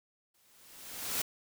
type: noise with exponential growth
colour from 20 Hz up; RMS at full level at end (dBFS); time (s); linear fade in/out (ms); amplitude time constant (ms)
white; -31; 0.34-1.22; 5; 190
effects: none